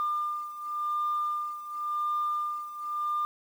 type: beating tone pair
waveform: sine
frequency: 1200 / 1200.92 Hz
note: D6 / D6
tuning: +37 / +38 cents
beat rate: 0.92 Hz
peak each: -29 / -33 dBFS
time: 0-3.25 s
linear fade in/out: 0 ms
effects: tanh soft clip ceiling -22 dBFS + 9-bit